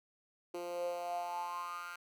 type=tone with high-pass filter sweep; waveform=10% pulse; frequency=174.61 Hz; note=F3; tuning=in tune; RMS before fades=-40 dBFS; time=0.54-1.96 s; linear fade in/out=5 ms; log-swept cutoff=390 to 1500 Hz; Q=7.7; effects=none